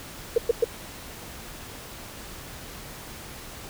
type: tone bursts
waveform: sine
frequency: 466.6 Hz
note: A#4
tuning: 2 cents sharp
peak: -15 dBFS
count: 3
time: 0.36-0.643 s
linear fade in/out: 5 ms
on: 21 ms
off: 110 ms
effects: pink hiss -41 dBFS RMS until 3.69 s